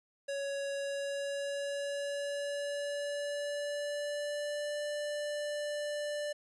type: tone with pitch glide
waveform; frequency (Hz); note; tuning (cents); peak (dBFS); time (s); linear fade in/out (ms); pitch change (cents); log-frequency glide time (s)
square; 558 to 589.5; C#5 to D5; +11 to +6; -35; 0.28-6.33; 10; +95; 0.74-4.82
effects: resampled to 24000 Hz + 11-bit